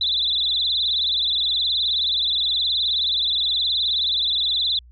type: tone with vibrato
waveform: sine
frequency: 3729 Hz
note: A#7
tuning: in tune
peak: -18 dBFS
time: 0.01-4.79 s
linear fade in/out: 2 ms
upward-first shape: sine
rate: 19 Hz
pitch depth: 150 cents each way
effects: added 60 Hz sine -44 dBFS peak until 4.91 s + MP3 48 kbps